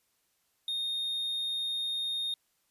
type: tone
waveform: triangle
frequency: 3689 Hz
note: A#7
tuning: 19 cents flat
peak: -29 dBFS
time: 0.68-2.34 s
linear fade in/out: 2 ms
effects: white hiss -74 dBFS RMS until 2.7 s + resampled to 32000 Hz